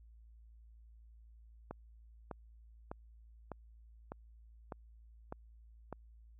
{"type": "click train", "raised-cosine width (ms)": 1, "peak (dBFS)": -28, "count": 8, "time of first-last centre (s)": [1.71, 5.927], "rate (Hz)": 1.66, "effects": ["added 56 Hz sine -56 dBFS peak until 6.39 s"]}